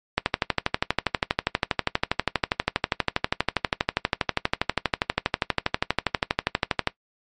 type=click train; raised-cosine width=0.3 ms; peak=-3 dBFS; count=84; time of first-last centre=0.18-6.874 s; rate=12.4 Hz; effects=noise-tail reverb RT60 0.1 s tail -18 dB re dry + MP3 48 kbps